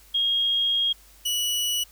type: tone pair in turn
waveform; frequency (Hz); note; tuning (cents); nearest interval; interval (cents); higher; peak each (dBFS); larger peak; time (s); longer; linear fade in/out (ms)
sine / sawtooth; 3262 / 2940; G#7 / F#7; -32 / -12; major second; 180; first; -20; neither; 0.14-0.93 / 1.25-1.84; first; 10
effects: added 50 Hz sine -54 dBFS peak until 1.91 s + white hiss -54 dBFS RMS until 1.91 s